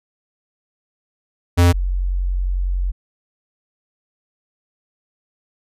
square / sine tone pair in turn, 87.31 / 45.48 Hz, F2 / F#1, 0 / -29 cents, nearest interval major seventh, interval 1129 cents, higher first, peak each -10 / -17 dBFS, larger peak first, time 1.57-1.73 / 1.73-2.92 s, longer second, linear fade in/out 20 ms, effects resampled to 32000 Hz

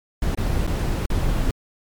brown noise with dropouts, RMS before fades -21 dBFS, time 0.22-1.51 s, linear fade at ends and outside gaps 2 ms, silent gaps 0.349-0.374 / 0.668-0.674 / 1.059-1.101 s, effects MP3 96 kbps

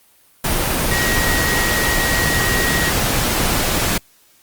sine tone in noise, 1898 Hz, A#6, 31 cents sharp, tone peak -20 dBFS, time 0.91-2.9 s, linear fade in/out 5 ms, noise pink, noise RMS -18 dBFS, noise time 0.44-3.98 s, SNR -5 dB, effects white hiss -53 dBFS RMS until 4.42 s + Opus 32 kbps

